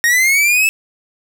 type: linear sweep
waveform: 45% pulse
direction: up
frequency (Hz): 1847 to 2637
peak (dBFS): -10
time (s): 0.04-0.69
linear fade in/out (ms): 0
effects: none